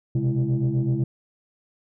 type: tone cluster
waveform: sine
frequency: 125.7 / 133.6 / 208.4 / 333.5 Hz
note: B2 / C3 / G#3 / E4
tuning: +31 / +36 / +6 / +20 cents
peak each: -24 / -21 / -29 / -27 dBFS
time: 0.15-1.04 s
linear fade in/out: 5 ms
effects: tanh soft clip ceiling -15 dBFS